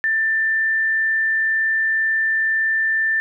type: tone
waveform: sine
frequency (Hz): 1779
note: A6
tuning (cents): +19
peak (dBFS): -16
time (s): 0.04-3.2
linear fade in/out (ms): 0
effects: none